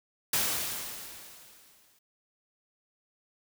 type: noise with exponential decay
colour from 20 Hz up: white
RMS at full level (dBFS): -26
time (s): 0.33-1.99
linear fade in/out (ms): 5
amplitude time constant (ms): 360
effects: none